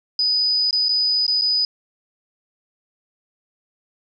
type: tone with dropouts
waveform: sine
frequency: 4978 Hz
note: D#8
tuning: in tune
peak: -16 dBFS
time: 0.19-1.65 s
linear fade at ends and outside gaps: 2 ms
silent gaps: 0.709-0.728 / 0.885-0.891 / 1.266-1.279 / 1.413-1.419 s
effects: none